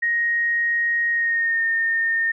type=tone with pitch glide; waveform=sine; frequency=1874 to 1827 Hz; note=A#6 to A#6; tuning=+9 to -35 cents; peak=-18 dBFS; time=0.02-2.32 s; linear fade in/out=10 ms; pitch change=-44 cents; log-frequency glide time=1.1-1.64 s; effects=none